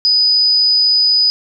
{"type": "tone", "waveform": "sine", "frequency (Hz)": 4978, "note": "D#8", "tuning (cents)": 0, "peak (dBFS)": -9, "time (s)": [0.05, 1.3], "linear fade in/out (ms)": 0, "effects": []}